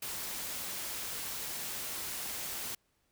white noise, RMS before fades -39 dBFS, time 0.02-2.75 s, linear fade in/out 5 ms, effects pink hiss -75 dBFS RMS until 3.11 s

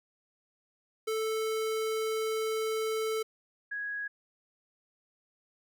square / sine tone pair in turn, 440 / 1661.2 Hz, A4 / G#6, 0 / 0 cents, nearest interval octave + major seventh, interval 2300 cents, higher second, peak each -30 / -33 dBFS, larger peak first, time 1.07-3.23 / 3.71-4.08 s, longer first, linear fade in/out 10 ms, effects none

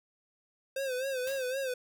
square tone with vibrato, 523.3 Hz, C5, in tune, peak -32 dBFS, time 0.76-1.74 s, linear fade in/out 5 ms, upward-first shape sine, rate 3.9 Hz, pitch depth 85 cents each way
white noise with exponential decay, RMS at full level -42 dBFS, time 1.27-1.63 s, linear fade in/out 1 ms, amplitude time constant 78 ms
effects none

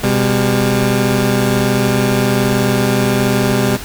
20% pulse tone pair together, 126.9 / 201 Hz, B2 / G3, +47 / +44 cents, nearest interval minor sixth, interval 797 cents, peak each -10 dBFS, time 0.03-3.77 s, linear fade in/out 10 ms, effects added 50 Hz sine -37 dBFS peak until 3.84 s + pink hiss -29 dBFS RMS until 3.84 s

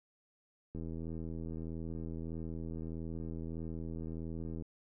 click train, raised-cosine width 3 ms, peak -30 dBFS, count 317, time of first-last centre 0.75-4.623 s, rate 81.6 Hz, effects none

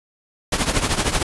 pink noise with tremolo, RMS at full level -17 dBFS, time 0.52-1.23 s, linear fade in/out 5 ms, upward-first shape triangle, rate 13 Hz, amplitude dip 80%, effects resampled to 24000 Hz

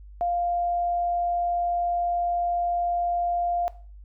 sine tone, 698.5 Hz, F5, in tune, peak -22 dBFS, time 0.21-3.68 s, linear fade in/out 0 ms, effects noise-tail reverb RT60 0.4 s tail -17 dB re dry + added 50 Hz sine -42 dBFS peak until 4.04 s

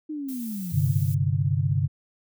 sine linear sweep, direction down, 313.4 to 103.7 Hz, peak -29 dBFS, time 0.09-0.99 s, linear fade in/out 10 ms
violet noise, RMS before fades -41 dBFS, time 0.28-1.15 s, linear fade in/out 10 ms
sine chord, G suspended fourth, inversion none, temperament equal, 98 / 130.81 / 146.83 Hz, G2 / C3 / D3, 0 / 0 / 0 cents, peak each -25 dBFS, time 0.72-1.88 s, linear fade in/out 20 ms
effects none

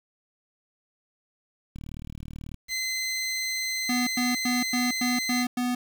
click train, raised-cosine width 5 ms, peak -27 dBFS, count 31, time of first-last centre 1.76-2.543 s, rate 38.3 Hz
20% pulse tone, 2055 Hz, C7, 32 cents flat, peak -22 dBFS, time 2.68-5.46 s, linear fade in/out 50 ms
square tone bursts, 246.9 Hz, B3, in tune, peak -25 dBFS, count 7, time 3.89-5.75 s, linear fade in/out 5 ms, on 180 ms, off 100 ms
effects 8-bit

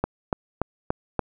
click train, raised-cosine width 1 ms, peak -8 dBFS, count 5, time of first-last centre 0.04-1.193 s, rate 3.47 Hz, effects none

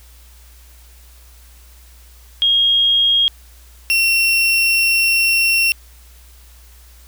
sine / 35% pulse tone pair in turn, 3260 / 2724 Hz, G#7 / F7, -33 / -44 cents, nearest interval minor third, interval 311 cents, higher first, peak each -11 dBFS, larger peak neither, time 2.42-3.28 / 3.9-5.72 s, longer second, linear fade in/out 0 ms, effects added 60 Hz sine -42 dBFS peak until 7.07 s + white hiss -49 dBFS RMS until 7.07 s

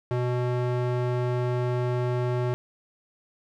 square tone with band-pass filter, 123.47 Hz, B2, in tune, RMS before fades -26 dBFS, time 0.11-2.54 s, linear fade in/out 0 ms, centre 420 Hz, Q 0.54, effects none

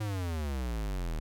square exponential sweep, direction down, 109.8 to 37.75 Hz, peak -32 dBFS, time 0-1.2 s, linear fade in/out 10 ms, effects none

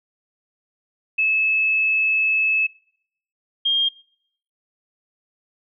sine tone pair in turn, 2600 / 3218 Hz, E7 / G7, -24 / +45 cents, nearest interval major third, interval 369 cents, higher second, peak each -16 dBFS, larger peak neither, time 1.18-2.67 / 3.65-3.89 s, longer first, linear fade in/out 10 ms, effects noise-tail reverb RT60 0.7 s tail -24 dB re dry

